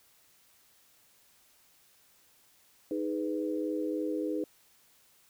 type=chord; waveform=sine; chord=G# minor; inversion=second; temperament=just; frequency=311.5 / 415.3 / 498.4 Hz; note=D#4 / G#4 / B4; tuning=+2 / 0 / +16 cents; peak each=-32 / -36 / -36 dBFS; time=2.91-4.44 s; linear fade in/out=2 ms; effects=white hiss -64 dBFS RMS until 5.29 s

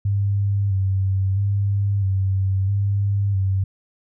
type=tone with vibrato; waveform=sine; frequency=98.1 Hz; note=G2; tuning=2 cents sharp; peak=-17 dBFS; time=0.05-3.64 s; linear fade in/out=5 ms; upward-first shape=square; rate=0.76 Hz; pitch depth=36 cents each way; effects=none

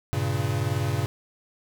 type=chord; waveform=square; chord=G diminished; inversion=none; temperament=equal; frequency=98 / 116.54 / 138.59 Hz; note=G2 / Bb2 / Db3; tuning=0 / 0 / 0 cents; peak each=-29 dBFS; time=0.13-1.06 s; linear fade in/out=0 ms; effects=none

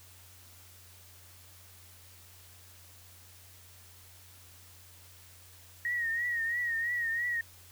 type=tone with vibrato; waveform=sine; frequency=1881 Hz; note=A#6; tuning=15 cents sharp; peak=-29 dBFS; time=5.85-7.41 s; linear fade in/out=2 ms; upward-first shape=triangle; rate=3 Hz; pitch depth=75 cents each way; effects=added 90 Hz sine -57 dBFS peak until 7.71 s + white hiss -56 dBFS RMS until 7.71 s

